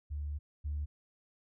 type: tone pair in turn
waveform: sine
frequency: 73.42 / 73.78 Hz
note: D2 / D2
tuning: 0 / +9 cents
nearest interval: unison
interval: 9 cents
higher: second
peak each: -34 / -32 dBFS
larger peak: second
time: 0.1-0.39 / 0.64-0.86 s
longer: first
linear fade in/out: 20 ms
effects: tanh soft clip ceiling -29 dBFS